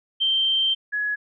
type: tone pair in turn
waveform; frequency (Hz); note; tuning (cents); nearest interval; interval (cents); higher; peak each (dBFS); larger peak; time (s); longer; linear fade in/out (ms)
sine; 3136 / 1683.9; G7 / G#6; 0 / +23; major seventh; 1077; first; -18 / -22; first; 0.2-0.75 / 0.92-1.16; first; 20
effects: none